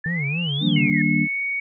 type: exponential two-way sweep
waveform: sine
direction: up then down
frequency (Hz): 1727 to 3729 to 1738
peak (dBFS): -25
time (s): 0.04-1.02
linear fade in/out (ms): 5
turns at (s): 0.65
type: tone with vibrato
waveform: triangle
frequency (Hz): 155.56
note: D#3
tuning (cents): 0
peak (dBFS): -21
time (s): 0.06-0.9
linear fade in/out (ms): 0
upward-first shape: sine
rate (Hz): 3.6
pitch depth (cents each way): 200
type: chord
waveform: sine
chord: Eb major seventh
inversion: none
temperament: just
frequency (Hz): 155.56 / 194.45 / 233.3 / 291.7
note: Eb3 / G3 / Bb3 / D4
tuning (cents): 0 / -14 / +2 / -12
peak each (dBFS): -23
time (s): 0.6-1.28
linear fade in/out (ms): 50
type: tone with pitch glide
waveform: sine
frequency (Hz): 2168 to 2235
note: C#7 to C#7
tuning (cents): -39 to +14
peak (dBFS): -22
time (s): 0.76-1.6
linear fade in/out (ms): 5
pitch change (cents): +53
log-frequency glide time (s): 1.01-1.42
effects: none